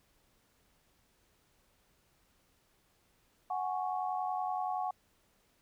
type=chord; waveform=sine; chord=F# suspended second; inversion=none; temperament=equal; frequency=740 / 830.6 / 1108.7 Hz; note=F#5 / G#5 / C#6; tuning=0 / 0 / 0 cents; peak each=-34 / -38 / -40 dBFS; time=3.5-4.91 s; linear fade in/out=5 ms; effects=pink hiss -71 dBFS RMS until 5.61 s